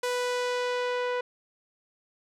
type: tone with low-pass filter sweep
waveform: sawtooth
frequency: 493.9 Hz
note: B4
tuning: in tune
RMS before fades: -29 dBFS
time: 0.03-1.21 s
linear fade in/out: 5 ms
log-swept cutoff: 11000 to 2400 Hz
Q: 0.75
effects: none